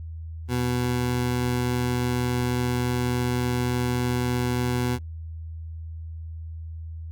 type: tone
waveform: 20% pulse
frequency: 123.47 Hz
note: B2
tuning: in tune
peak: -18 dBFS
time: 0.48-4.99 s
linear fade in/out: 50 ms
effects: added 81 Hz sine -33 dBFS peak until 7.11 s + Opus 48 kbps